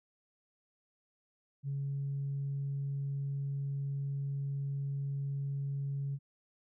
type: tone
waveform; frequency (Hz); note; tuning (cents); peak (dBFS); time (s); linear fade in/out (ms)
sine; 139.3; C#3; +9; -32; 1.63-6.19; 50
effects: tanh soft clip ceiling -29 dBFS